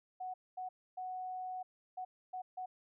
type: tone bursts at uneven times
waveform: sine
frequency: 740 Hz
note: F#5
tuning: in tune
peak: -39 dBFS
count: 6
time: 0.2-0.34 / 0.57-0.69 / 0.97-1.63 / 1.97-2.05 / 2.33-2.42 / 2.57-2.66 s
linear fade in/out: 10 ms
effects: none